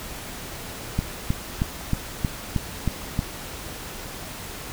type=click train; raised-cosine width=5 ms; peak=-9 dBFS; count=8; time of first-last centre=0.99-3.191 s; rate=3.18 Hz; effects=pink hiss -36 dBFS RMS until 4.72 s